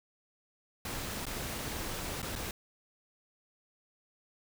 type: noise with dropouts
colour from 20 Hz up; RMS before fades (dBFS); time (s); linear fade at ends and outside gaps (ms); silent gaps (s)
pink; -38; 0.85-2.51; 2; 1.255-1.266 / 2.219-2.227 / 2.354-2.359
effects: none